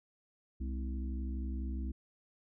harmonic tone with a mistuned harmonic, 64.8 Hz, C2, 16 cents flat, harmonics 1 / 3 / 4 / 5, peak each -35 / -45 / -47 / -49 dBFS, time 0.6-1.92 s, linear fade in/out 10 ms, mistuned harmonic 3, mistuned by +110 cents, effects none

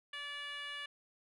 sine tone with frequency modulation, 2313 Hz, D7, 27 cents flat, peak -38 dBFS, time 0.13-0.86 s, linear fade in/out 5 ms, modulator 579 Hz, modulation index 1.8, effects tanh soft clip ceiling -40 dBFS

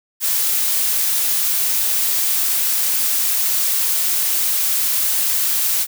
blue noise, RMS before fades -18 dBFS, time 0.2-5.87 s, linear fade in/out 50 ms, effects none

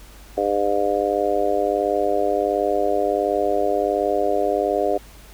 harmonic tone, 101.4 Hz, G#2, 41 cents flat, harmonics 3 / 4 / 5 / 6 / 7, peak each -28 / -23 / -25 / -23 / -24 dBFS, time 0.37-4.98 s, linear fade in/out 10 ms, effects added 50 Hz sine -43 dBFS peak until 5.33 s + pink hiss -47 dBFS RMS until 5.33 s

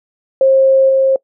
sine tone with level steps, 534 Hz, C5, 35 cents sharp, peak -6 / -8 dBFS, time 0.41-1.16 s, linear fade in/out 2 ms, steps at 0.89 s, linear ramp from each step 5 ms, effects noise-tail reverb RT60 0.1 s tail -23 dB re dry

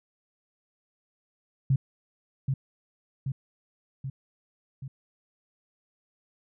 sine tone with echo, 134.5 Hz, C3, 48 cents sharp, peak -19 dBFS, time 1.7-1.76 s, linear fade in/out 5 ms, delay 780 ms, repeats 4, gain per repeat -4 dB, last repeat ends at 4.88 s, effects none

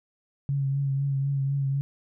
sine tone with vibrato, 138.1 Hz, C#3, 6 cents flat, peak -23 dBFS, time 0.49-1.81 s, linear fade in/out 0 ms, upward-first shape triangle, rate 4 Hz, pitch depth 35 cents each way, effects none

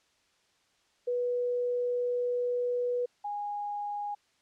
sine tone pair in turn, 489.5 / 823.2 Hz, B4 / G#5, -15 / -16 cents, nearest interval major sixth, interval 899 cents, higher second, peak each -27 / -32 dBFS, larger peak first, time 1.07-3.06 / 3.24-4.15 s, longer first, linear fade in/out 10 ms, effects white hiss -69 dBFS RMS until 4.41 s + low-pass 6000 Hz 12 dB/octave

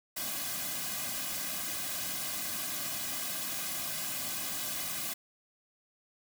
white noise with comb filter, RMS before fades -36 dBFS, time 0.16-5.14 s, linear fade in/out 10 ms, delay 2.2 ms, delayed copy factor -1, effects none

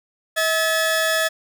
sawtooth tone pair together, 643 / 1716.6 Hz, E5 / A6, -43 / -43 cents, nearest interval octave + perfect fourth, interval 1700 cents, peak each -17 dBFS, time 0.36-1.29 s, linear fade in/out 20 ms, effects none

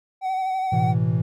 triangle tone with vibrato, 756 Hz, F#5, 37 cents sharp, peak -20 dBFS, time 0.21-0.95 s, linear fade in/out 50 ms, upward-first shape sine, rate 12 Hz, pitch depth 29 cents each way
triangle chord, A suspended second, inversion none, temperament equal with one note detuned, 110 / 126.14 / 164.81 Hz, A2 / B2 / E3, 0 / +37 / 0 cents, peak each -21 dBFS, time 0.72-1.22 s, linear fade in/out 10 ms
effects none

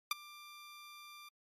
15% pulse tone with ADSR envelope, 1186 Hz, D6, 17 cents sharp, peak -22 dBFS, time 0.11-1.29 s, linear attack 3 ms, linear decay 19 ms, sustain -23 dB, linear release 7 ms, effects MP3 64 kbps

